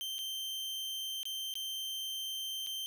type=tone with dropouts; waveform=40% pulse; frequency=3128 Hz; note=G7; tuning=4 cents flat; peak=-36 dBFS; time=0.01-2.86 s; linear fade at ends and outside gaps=0 ms; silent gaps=0.183-0.189 / 1.231-1.254 / 1.539-1.554 / 2.664-2.67 s; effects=none